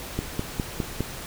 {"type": "click train", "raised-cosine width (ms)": 3, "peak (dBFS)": -12, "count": 5, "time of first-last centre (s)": [0.19, 1.006], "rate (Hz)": 4.9, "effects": ["pink hiss -37 dBFS RMS until 1.26 s"]}